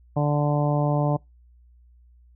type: harmonic tone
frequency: 146.83 Hz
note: D3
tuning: in tune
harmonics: 1 / 2 / 3 / 4 / 5 / 6 / 7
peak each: -21 / -28 / -33 / -27 / -30 / -33 / -36 dBFS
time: 0.16-1.17 s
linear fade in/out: 10 ms
effects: noise-tail reverb RT60 0.2 s tail -26 dB re dry + added 60 Hz sine -51 dBFS peak until 2.35 s